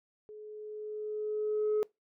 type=tone with level ramp; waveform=sine; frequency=425.5 Hz; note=G#4; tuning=42 cents sharp; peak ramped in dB=-45 to -23 dBFS; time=0.29-1.83 s; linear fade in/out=0 ms; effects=noise-tail reverb RT60 0.2 s tail -25 dB re dry + tanh soft clip ceiling -24 dBFS